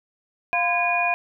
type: tone cluster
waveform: sine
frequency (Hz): 700 / 1017 / 1643 / 2450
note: F5 / C6 / G#6 / D#7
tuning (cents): +4 / -50 / -19 / -27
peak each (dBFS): -23 / -28 / -31 / -22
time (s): 0.53-1.14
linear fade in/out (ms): 0
effects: none